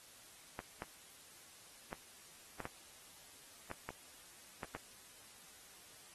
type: clicks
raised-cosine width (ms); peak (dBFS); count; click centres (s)
0.5; -27; 9; 0.591 / 0.821 / 1.929 / 2.603 / 2.654 / 3.714 / 3.89 / 4.632 / 4.75
effects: white hiss -59 dBFS RMS until 6.14 s + AAC 32 kbps